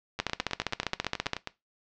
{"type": "two click trains", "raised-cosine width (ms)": 0.2, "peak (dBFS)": [-9, -15], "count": [18, 13], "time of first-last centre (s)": [[0.2, 1.333], [0.19, 1.473]], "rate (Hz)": [15, 9.35], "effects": ["noise-tail reverb RT60 0.2 s tail -18 dB re dry", "low-pass 5000 Hz 12 dB/octave"]}